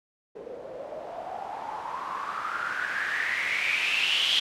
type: noise with low-pass filter sweep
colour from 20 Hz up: blue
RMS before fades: -30 dBFS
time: 0.35-4.4 s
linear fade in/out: 10 ms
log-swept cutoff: 460 to 3300 Hz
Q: 7.1
effects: none